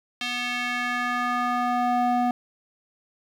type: tone with band-pass filter sweep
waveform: square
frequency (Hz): 244.9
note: B3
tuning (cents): -14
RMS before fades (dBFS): -25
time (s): 0.21-2.31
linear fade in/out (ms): 2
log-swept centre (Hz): 3100 to 590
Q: 1.9
effects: 9-bit